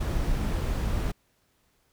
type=noise; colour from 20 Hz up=brown; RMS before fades=-27 dBFS; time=0-1.12 s; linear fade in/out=10 ms; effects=pink hiss -69 dBFS RMS until 1.92 s